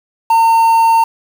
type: tone with quantisation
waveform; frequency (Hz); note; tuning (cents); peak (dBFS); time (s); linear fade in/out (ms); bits
triangle; 910; A#5; -42; -5; 0.3-1.04; 5; 5
effects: none